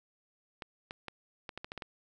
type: clicks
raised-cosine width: 0.3 ms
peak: -24 dBFS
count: 9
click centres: 0.622 / 0.909 / 1.083 / 1.492 / 1.576 / 1.645 / 1.719 / 1.777 / 1.822 s
effects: none